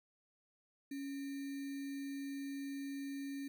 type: tone with sample-and-hold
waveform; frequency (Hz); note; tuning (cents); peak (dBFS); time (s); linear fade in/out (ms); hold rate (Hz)
sine; 277.2; C#4; 0; -40; 0.91-3.48; 5; 2100
effects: none